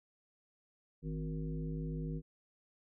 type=harmonic tone with a mistuned harmonic; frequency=51.91 Hz; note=G#1; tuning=in tune; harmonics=1 / 3 / 5 / 7 / 9; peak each=-42 / -38 / -45 / -50 / -51 dBFS; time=1.02-2.22 s; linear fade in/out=50 ms; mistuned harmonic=3; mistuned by=+30 cents; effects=none